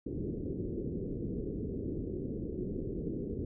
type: low-pass noise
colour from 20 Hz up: white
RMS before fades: -37 dBFS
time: 0.06-3.45 s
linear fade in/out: 5 ms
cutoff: 430 Hz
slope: 48 dB/octave
effects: none